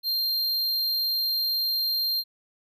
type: tone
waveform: square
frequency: 4186 Hz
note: C8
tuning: in tune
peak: -24 dBFS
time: 0.03-2.24 s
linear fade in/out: 50 ms
effects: none